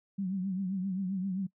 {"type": "tone with vibrato", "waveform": "sine", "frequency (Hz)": 189.5, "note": "F#3", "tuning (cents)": 42, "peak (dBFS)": -30, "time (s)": [0.18, 1.47], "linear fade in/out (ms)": 10, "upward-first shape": "triangle", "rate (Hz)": 7.6, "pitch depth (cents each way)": 100, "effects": ["noise-tail reverb RT60 0.1 s tail -23 dB re dry"]}